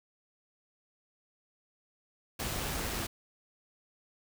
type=noise with amplitude modulation; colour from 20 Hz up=pink; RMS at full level=-34 dBFS; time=2.39-3.07 s; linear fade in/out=10 ms; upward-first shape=sine; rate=112 Hz; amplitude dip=25%; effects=none